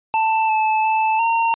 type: tone with pitch steps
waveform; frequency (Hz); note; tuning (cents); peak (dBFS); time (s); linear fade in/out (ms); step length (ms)
square; 884 / 871 / 878 / 916; A5 / A5 / A5 / A#5; +8 / -18 / -4 / -31; -16; 0.14-1.54; 0; 350
effects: resampled to 8000 Hz